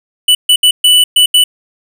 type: tone bursts at uneven times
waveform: square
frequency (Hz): 2972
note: F#7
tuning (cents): +7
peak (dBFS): -5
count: 6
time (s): 0.28-0.35 / 0.49-0.56 / 0.63-0.71 / 0.84-1.04 / 1.16-1.26 / 1.34-1.44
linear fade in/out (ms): 5
effects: 7-bit